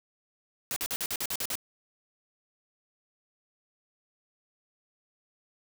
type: noise bursts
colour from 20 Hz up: white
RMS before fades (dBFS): -32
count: 9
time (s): 0.71-1.554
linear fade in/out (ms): 0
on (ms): 52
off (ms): 47
effects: none